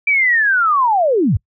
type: linear sweep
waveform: sine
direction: down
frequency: 2349 to 69.3 Hz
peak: -11 dBFS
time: 0.07-1.37 s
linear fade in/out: 5 ms
effects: noise-tail reverb RT60 0.1 s tail -25 dB re dry